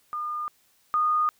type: tone pair in turn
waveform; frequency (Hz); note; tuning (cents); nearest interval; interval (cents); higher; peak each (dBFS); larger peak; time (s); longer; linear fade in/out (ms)
sine; 1213 / 1229.2; D#6 / D#6; -44 / -21; unison; 23; second; -28 / -20; second; 0.13-0.48 / 0.94-1.29; neither; 0
effects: white hiss -64 dBFS RMS until 1.39 s